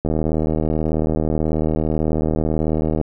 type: click train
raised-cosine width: 2 ms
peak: -7 dBFS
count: 233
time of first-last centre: 0.05-3.013 s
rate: 78.3 Hz
effects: none